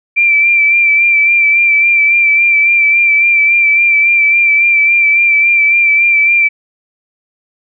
sine tone with vibrato, 2349 Hz, D7, in tune, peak -6 dBFS, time 0.16-6.49 s, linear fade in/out 20 ms, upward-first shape sine, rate 3.6 Hz, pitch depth 32 cents each way, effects none

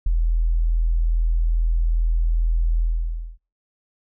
sine tone with ADSR envelope, 41.2 Hz, E1, in tune, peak -14 dBFS, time 0.06-3.38 s, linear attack 6 ms, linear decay 7 ms, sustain -2 dB, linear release 580 ms, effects noise-tail reverb RT60 0.3 s tail -25 dB re dry

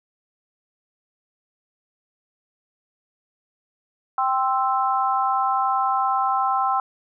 sine chord, C major, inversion second, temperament equal, 784 / 1046.5 / 1318.5 Hz, G5 / C6 / E6, 0 / 0 / 0 cents, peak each -22 / -23 / -24 dBFS, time 4.18-6.8 s, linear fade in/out 2 ms, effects none

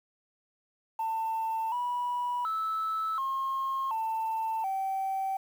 sine tone with pitch steps, 894 / 975 / 1308 / 1073 / 891 / 772 Hz, A5 / B5 / E6 / C6 / A5 / G5, +27 / -23 / -14 / +43 / +22 / -27 cents, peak -27 dBFS, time 0.99-5.37 s, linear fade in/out 5 ms, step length 730 ms, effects tanh soft clip ceiling -25 dBFS + 9-bit

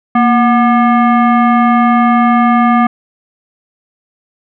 sine tone with frequency modulation, 233.1 Hz, A#3, in tune, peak -6 dBFS, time 0.15-2.87 s, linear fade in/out 5 ms, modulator 967 Hz, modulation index 1.1, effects none

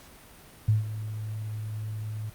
sine tone with ADSR envelope, 107.7 Hz, A2, 37 cents flat, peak -17 dBFS, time 0.68-2.3 s, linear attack 8 ms, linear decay 150 ms, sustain -14 dB, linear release 8 ms, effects pink hiss -51 dBFS RMS until 2.34 s + Opus 48 kbps

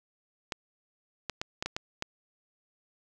clicks, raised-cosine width 0.2 ms, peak -15 dBFS, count 7, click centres 0.522 / 1.297 / 1.415 / 1.625 / 1.66 / 1.765 / 2.024 s, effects none

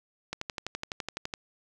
click train, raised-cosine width 0.2 ms, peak -16 dBFS, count 13, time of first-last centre 0.33-1.338 s, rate 11.9 Hz, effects none

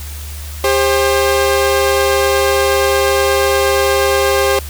sawtooth tone pair together, 400.5 / 531.2 Hz, G4 / C5, +37 / +26 cents, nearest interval perfect fourth, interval 489 cents, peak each -10 dBFS, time 0.64-4.59 s, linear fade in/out 2 ms, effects added 74 Hz sine -25 dBFS peak until 4.69 s + white hiss -33 dBFS RMS until 4.69 s

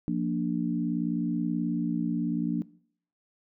sine chord, Bb major, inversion second, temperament equal, 174.61 / 233.1 / 293.7 Hz, F3 / Bb3 / D4, 0 / 0 / 0 cents, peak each -30 / -30 / -30 dBFS, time 0.08-2.62 s, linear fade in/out 0 ms, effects noise-tail reverb RT60 0.6 s tail -21 dB re dry

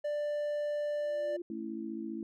triangle tone, 590 Hz, D5, 8 cents sharp, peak -29 dBFS, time 0.04-1.37 s, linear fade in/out 10 ms
sine tone with exponential growth, 347.9 Hz, F4, 7 cents flat, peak -35 dBFS, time 0.86-1.42 s, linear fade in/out 5 ms, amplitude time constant 120 ms
sine chord, A major, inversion none, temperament just, 220 / 275 / 330 Hz, A3 / C#4 / E4, 0 / -14 / +2 cents, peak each -40 / -44 / -39 dBFS, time 1.5-2.23 s, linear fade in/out 2 ms
effects none

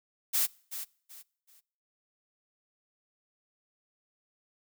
blue noise with echo, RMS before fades -27 dBFS, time 0.33-0.47 s, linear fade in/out 20 ms, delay 380 ms, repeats 3, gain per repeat -11 dB, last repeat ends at 1.61 s, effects noise-tail reverb RT60 0.6 s tail -25 dB re dry

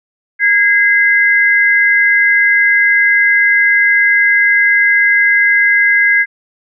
sine tone pair together, 1641.9 / 2055 Hz, G#6 / C7, -20 / -32 cents, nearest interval major third, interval 388 cents, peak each -10 dBFS, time 0.39-6.26 s, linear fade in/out 50 ms, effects none

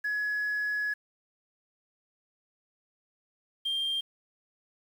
sine tone pair in turn, 1688 / 3187 Hz, G#6 / G7, +28 / +28 cents, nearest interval major seventh, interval 1100 cents, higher second, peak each -26 dBFS, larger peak neither, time 0.04-0.94 / 3.65-4.01 s, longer first, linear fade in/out 10 ms, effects tanh soft clip ceiling -25 dBFS + 9-bit

